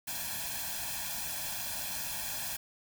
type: noise with comb filter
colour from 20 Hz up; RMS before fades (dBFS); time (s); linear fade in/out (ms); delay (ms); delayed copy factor
white; -37; 0.07-2.57; 10; 1.2; +0.85
effects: none